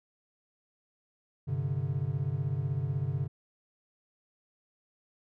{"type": "chord", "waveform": "triangle", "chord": "G suspended fourth", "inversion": "none", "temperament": "equal", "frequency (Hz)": [98, 130.81, 146.83], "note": ["G2", "C3", "D3"], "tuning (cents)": [0, 0, 0], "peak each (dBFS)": [-34, -30, -31], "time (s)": [1.47, 3.28], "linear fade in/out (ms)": 20, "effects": []}